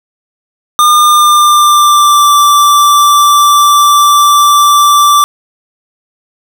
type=tone with pitch glide; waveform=square; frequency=1210 to 1169.5 Hz; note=D#6 to D6; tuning=-49 to -8 cents; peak=-4 dBFS; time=0.79-5.24 s; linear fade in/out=0 ms; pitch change=-59 cents; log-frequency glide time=0.93-2.34 s; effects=none